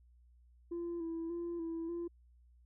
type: tone with vibrato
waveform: sine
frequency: 336.2 Hz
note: E4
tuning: 34 cents sharp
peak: -35 dBFS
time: 0.71-2.08 s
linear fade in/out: 10 ms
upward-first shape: square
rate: 1.7 Hz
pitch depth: 32 cents each way
effects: tanh soft clip ceiling -35 dBFS + added 60 Hz sine -61 dBFS peak until 2.65 s